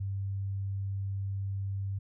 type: tone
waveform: sine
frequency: 98 Hz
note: G2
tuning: in tune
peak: -31 dBFS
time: 0-1.99 s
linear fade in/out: 10 ms
effects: none